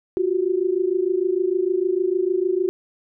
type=tone pair together; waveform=sine; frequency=354.1 / 380.7 Hz; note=F4 / F#4; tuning=+24 / +49 cents; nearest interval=minor second; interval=125 cents; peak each=-21 dBFS; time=0.17-2.69 s; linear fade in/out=0 ms; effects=none